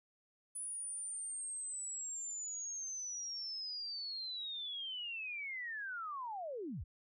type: linear sweep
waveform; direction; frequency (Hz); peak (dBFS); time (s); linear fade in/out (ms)
sine; down; 9920 to 45; -40; 0.55-6.84; 10
effects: none